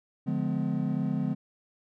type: chord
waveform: triangle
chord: D diminished seventh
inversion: none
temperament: just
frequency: 146.83 / 176.2 / 211.4 / 253.7 Hz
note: D3 / F3 / Ab3 / Cb4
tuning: 0 / +16 / +31 / +47 cents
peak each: -30 dBFS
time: 0.26-1.35 s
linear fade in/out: 20 ms
effects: none